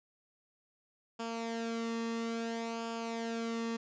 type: tone with flanger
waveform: sawtooth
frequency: 229.4 Hz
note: A#3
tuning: 28 cents flat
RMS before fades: -37 dBFS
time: 1.19-3.77 s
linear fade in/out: 10 ms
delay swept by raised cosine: 0.5 to 1.34 ms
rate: 0.59 Hz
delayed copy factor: -0.6
effects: resampled to 16000 Hz